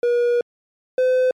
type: tone pair in turn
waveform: triangle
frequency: 480.5 / 510.3 Hz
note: B4 / C5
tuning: -48 / -43 cents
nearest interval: minor second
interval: 105 cents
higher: second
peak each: -13 / -12 dBFS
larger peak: second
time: 0.03-0.41 / 0.98-1.31 s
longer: first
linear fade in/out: 2 ms
effects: MP3 64 kbps